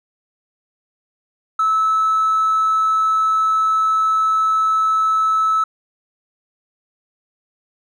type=tone with hard clipping; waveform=sine; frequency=1303 Hz; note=E6; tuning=20 cents flat; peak=-14 dBFS; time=1.59-5.64 s; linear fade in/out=5 ms; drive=1 dB; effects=none